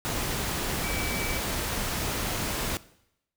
sine tone in noise, 2300 Hz, D7, 37 cents flat, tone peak -35 dBFS, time 0.84-1.38 s, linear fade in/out 0 ms, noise pink, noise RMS -30 dBFS, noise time 0.05-2.77 s, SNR -8 dB, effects noise-tail reverb RT60 0.8 s tail -19 dB re dry

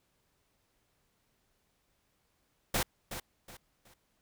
pink noise with echo, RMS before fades -30 dBFS, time 2.74-2.83 s, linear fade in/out 5 ms, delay 370 ms, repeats 3, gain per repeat -10 dB, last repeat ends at 3.94 s, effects pink hiss -75 dBFS RMS until 4.21 s

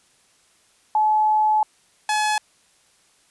sine / sawtooth tone pair in turn, 858 / 850.6 Hz, A5 / G#5, -44 / +41 cents, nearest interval unison, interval 15 cents, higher first, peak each -15 dBFS, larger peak neither, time 0.95-1.63 / 2.09-2.38 s, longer first, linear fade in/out 2 ms, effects white hiss -59 dBFS RMS until 3.3 s + resampled to 24000 Hz

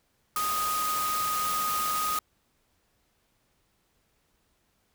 sine tone in noise, 1244.5 Hz, D#6, in tune, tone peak -27 dBFS, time 0.36-2.19 s, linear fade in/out 2 ms, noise white, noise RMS -33 dBFS, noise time 0.36-2.19 s, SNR +3 dB, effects pink hiss -71 dBFS RMS until 4.94 s

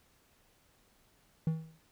triangle tone with exponential decay, 160.4 Hz, E3, 47 cents flat, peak -23 dBFS, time 1.47-1.79 s, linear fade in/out 2 ms, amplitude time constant 69 ms, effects pink hiss -68 dBFS RMS until 1.91 s

